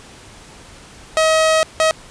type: tone bursts at uneven times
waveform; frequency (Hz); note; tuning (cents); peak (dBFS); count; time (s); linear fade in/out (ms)
sawtooth; 636; D#5; +38; -8; 2; 1.17-1.63 / 1.8-1.91; 0
effects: pink hiss -41 dBFS RMS until 2.1 s + resampled to 22050 Hz